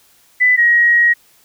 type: tone pair in turn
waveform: sine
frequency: 1996 / 1893.2 Hz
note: B6 / A#6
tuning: +18 / +26 cents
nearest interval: minor second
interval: 92 cents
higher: first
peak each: -8 dBFS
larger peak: neither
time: 0.4-0.57 / 0.57-1.14 s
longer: second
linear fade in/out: 20 ms
effects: white hiss -52 dBFS RMS until 1.44 s